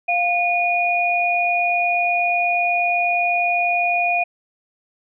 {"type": "tone pair together", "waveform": "sine", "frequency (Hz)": [701.2, 2453], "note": ["F5", "D#7"], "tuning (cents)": [7, -25], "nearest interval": "octave + minor seventh", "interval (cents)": 2168, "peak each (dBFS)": -19, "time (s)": [0.08, 4.24], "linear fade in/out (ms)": 10, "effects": []}